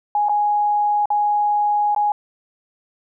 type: tone with dropouts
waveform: sine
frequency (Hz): 830.6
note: G#5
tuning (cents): 0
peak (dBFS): -15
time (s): 0.15-2.12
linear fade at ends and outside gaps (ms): 2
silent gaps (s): 0.286-0.294 / 1.057-1.103 / 1.948-1.962
effects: none